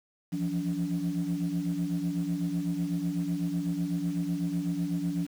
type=tone cluster; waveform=sine; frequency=169 / 177 / 286.3 Hz; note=E3 / F3 / D4; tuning=+43 / +23 / -44 cents; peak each=-31 dBFS; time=0.32-5.27 s; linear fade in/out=20 ms; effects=tanh soft clip ceiling -21 dBFS + 8-bit